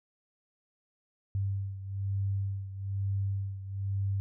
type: beating tone pair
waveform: sine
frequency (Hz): 98 / 99.1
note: G2 / G2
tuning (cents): 0 / +19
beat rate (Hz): 1.1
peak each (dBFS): -31 / -36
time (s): 1.35-4.2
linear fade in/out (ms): 0
effects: none

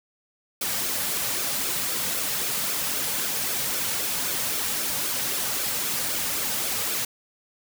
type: noise with flanger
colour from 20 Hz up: white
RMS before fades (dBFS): -27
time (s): 0.61-7.05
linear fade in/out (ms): 5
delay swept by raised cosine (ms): 1 to 3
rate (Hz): 3.8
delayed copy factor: -0.55
effects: none

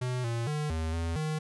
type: tone with pitch steps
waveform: square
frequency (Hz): 125.7 / 116.6 / 150.5 / 80.3 / 83.1 / 155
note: B2 / A#2 / D3 / E2 / E2 / D#3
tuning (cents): +31 / +1 / +43 / -45 / +15 / -6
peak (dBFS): -30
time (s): 0.01-1.39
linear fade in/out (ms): 10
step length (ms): 230
effects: resampled to 24000 Hz

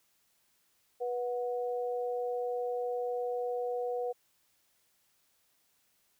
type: tone pair together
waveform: sine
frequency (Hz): 489.4 / 732.8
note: B4 / F#5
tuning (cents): -16 / -17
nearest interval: perfect fifth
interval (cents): 699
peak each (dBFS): -32 / -38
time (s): 1-4.13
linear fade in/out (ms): 20
effects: white hiss -72 dBFS RMS until 6.19 s

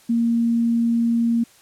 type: tone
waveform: sine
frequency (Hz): 232.7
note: A#3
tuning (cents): -3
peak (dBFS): -16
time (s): 0.09-1.44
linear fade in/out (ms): 10
effects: white hiss -52 dBFS RMS until 1.61 s + low-pass 11000 Hz 12 dB/octave

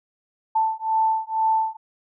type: beating tone pair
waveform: sine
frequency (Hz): 883 / 885.1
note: A5 / A5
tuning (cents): +6 / +10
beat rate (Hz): 2.1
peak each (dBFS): -22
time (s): 0.55-1.77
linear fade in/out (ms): 10
effects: none

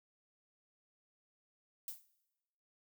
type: noise with exponential decay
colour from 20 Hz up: violet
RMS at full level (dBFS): -39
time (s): 1.88-2.06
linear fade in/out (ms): 1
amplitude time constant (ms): 38
effects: noise-tail reverb RT60 1.0 s tail -19 dB re dry

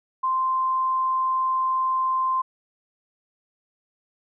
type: tone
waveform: sine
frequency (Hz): 1043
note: C6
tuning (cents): -6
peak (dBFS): -20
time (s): 0.23-2.42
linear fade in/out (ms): 10
effects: none

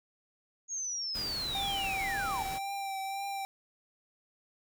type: linear sweep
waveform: sine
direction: down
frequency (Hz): 6645 to 675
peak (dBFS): -33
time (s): 0.68-2.47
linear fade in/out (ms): 50
type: noise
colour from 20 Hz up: pink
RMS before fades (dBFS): -42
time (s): 1.14-2.59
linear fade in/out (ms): 20
type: tone with vibrato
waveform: square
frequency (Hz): 784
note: G5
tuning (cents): 0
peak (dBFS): -35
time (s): 1.55-3.45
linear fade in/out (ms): 0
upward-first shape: triangle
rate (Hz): 1.9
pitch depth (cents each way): 29
effects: none

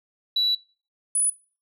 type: tone pair in turn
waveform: sine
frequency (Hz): 3937 / 9921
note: B7 / D#9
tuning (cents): -6 / -6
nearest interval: octave + major third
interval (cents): 1600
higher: second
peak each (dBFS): -18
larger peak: neither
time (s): 0.36-0.55 / 1.15-1.3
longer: first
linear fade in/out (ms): 5
effects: noise-tail reverb RT60 0.4 s tail -24 dB re dry + tanh soft clip ceiling -15 dBFS

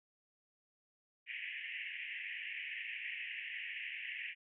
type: band-pass noise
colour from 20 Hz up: pink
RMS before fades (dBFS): -44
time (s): 1.26-4.35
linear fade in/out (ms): 50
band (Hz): 1800 to 2900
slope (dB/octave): 96
effects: none

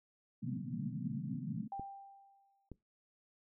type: band-pass noise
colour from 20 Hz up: pink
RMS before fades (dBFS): -40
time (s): 0.42-1.68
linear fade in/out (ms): 10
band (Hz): 120 to 260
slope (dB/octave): 96
type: tone with exponential decay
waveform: sine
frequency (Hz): 790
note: G5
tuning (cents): +13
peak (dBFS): -38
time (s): 1.72-2.69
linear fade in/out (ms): 2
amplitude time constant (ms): 210
type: clicks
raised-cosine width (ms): 3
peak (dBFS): -32 / -33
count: 2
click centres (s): 1.796 / 2.717
effects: noise-tail reverb RT60 0.2 s tail -22 dB re dry

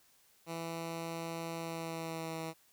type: tone with pitch glide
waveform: 10% pulse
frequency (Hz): 165.8 to 161.92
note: E3 to E3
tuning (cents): +10 to -31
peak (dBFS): -30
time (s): 0.46-2.54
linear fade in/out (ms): 50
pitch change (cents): -41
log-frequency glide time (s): 1.56-2.4
effects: white hiss -67 dBFS RMS until 2.72 s

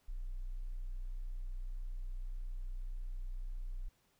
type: tone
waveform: sine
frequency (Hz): 30.87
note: B0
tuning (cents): 0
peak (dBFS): -37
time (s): 0.08-3.89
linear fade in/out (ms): 10
effects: tanh soft clip ceiling -33 dBFS + pink hiss -74 dBFS RMS until 4.19 s

